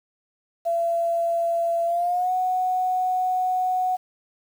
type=tone with pitch glide; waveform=sine; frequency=677 to 738.3 Hz; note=E5 to F#5; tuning=+46 to -4 cents; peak=-20 dBFS; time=0.65-3.97 s; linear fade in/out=20 ms; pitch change=+150 cents; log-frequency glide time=1.85-2.32 s; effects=8-bit